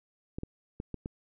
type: clicks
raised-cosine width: 3 ms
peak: -23 dBFS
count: 5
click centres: 0.385 / 0.434 / 0.801 / 0.943 / 1.059 s
effects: none